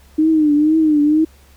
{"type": "tone with vibrato", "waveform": "sine", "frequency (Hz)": 306.1, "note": "D#4", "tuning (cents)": -28, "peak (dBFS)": -10, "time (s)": [0.18, 1.25], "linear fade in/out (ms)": 10, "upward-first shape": "triangle", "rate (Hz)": 2.1, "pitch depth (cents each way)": 93, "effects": ["added 69 Hz sine -45 dBFS peak until 1.56 s", "pink hiss -51 dBFS RMS until 1.56 s"]}